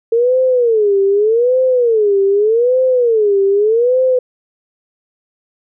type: tone with vibrato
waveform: sine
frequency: 450.4 Hz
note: A4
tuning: 40 cents sharp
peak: -9 dBFS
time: 0.12-4.19 s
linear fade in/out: 5 ms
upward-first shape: sine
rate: 0.83 Hz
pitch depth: 240 cents each way
effects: none